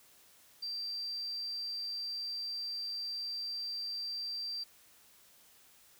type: tone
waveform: sine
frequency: 4699 Hz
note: D8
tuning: in tune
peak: -36 dBFS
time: 0.62-4.64 s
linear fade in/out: 10 ms
effects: white hiss -62 dBFS RMS until 5.99 s